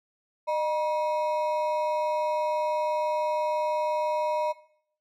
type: ring-modulated tone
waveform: triangle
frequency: 785 Hz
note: G5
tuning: 2 cents sharp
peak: -19 dBFS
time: 0.47-4.53 s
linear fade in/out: 20 ms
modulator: 174 Hz
effects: noise-tail reverb RT60 0.6 s tail -17 dB re dry